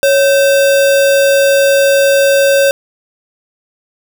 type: tone with sample-and-hold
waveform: sine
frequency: 554.4 Hz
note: C#5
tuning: in tune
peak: -6 dBFS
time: 0.03-2.71 s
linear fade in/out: 0 ms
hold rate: 2100 Hz
effects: none